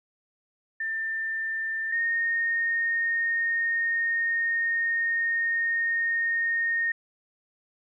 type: tone pair in turn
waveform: sine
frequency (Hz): 1790 / 1845.6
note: A6 / A#6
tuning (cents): +29 / -18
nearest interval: minor second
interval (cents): 53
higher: second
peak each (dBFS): -27 / -23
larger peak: second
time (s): 0.8-1.92 / 1.92-6.92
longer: second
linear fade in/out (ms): 5
effects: none